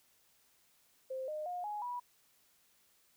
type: tone with pitch steps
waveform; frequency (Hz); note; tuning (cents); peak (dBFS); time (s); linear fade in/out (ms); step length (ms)
sine; 523.3 / 611.6 / 714.8 / 835.5 / 976.5; C5 / D#5 / F5 / G#5 / B5; 0 / -30 / +40 / +10 / -20; -37; 1.1-2; 10; 180
effects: white hiss -70 dBFS RMS until 3.16 s